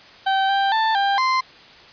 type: tone with pitch steps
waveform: 35% pulse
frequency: 774 / 787 / 886 / 795 / 1040 Hz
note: G5 / G5 / A5 / G5 / C6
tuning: -22 / +7 / +12 / +24 / -11 cents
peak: -15 dBFS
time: 0.26-1.41 s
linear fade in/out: 10 ms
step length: 230 ms
effects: white hiss -45 dBFS RMS until 1.92 s + resampled to 11025 Hz